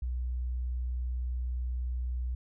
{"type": "tone", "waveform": "sine", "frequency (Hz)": 61.74, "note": "B1", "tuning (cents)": 0, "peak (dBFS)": -30, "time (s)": [0.02, 2.35], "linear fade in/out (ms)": 5, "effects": []}